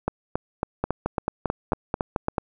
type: two click trains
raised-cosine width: 1 ms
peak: -9 / -9 dBFS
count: 8 / 9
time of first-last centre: 0.84-2.382 / 0.08-2.284 s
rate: 4.54 / 3.63 Hz
effects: none